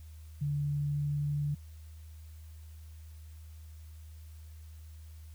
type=tone with pitch glide; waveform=sine; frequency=145 to 146.01 Hz; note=D3 to D3; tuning=-22 to -10 cents; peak=-29 dBFS; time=0.41-1.55 s; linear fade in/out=10 ms; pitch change=+12 cents; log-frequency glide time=0.68-1.38 s; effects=added 78 Hz sine -46 dBFS peak until 5.34 s + white hiss -64 dBFS RMS until 5.34 s